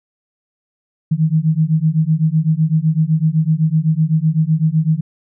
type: beating tone pair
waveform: sine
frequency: 154.3 / 162.2 Hz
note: D#3 / E3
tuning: -14 / -28 cents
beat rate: 7.9 Hz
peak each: -15 dBFS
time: 1.11-5.01 s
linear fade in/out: 10 ms
effects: none